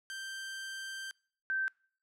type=tone pair in turn; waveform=sawtooth / sine; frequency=1568 / 1554.5 Hz; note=G6 / G6; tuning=0 / -15 cents; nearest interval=unison; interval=15 cents; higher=first; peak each=-36 / -30 dBFS; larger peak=second; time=0.1-1.11 / 1.5-1.68 s; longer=first; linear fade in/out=0 ms; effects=noise-tail reverb RT60 0.5 s tail -26 dB re dry + low-pass 11000 Hz 12 dB/octave